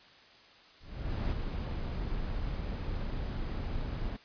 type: noise with ADSR envelope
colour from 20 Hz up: brown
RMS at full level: -30 dBFS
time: 0.8-4.17 s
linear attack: 510 ms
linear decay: 27 ms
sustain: -5 dB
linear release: 13 ms
effects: white hiss -57 dBFS RMS until 4.24 s + resampled to 11025 Hz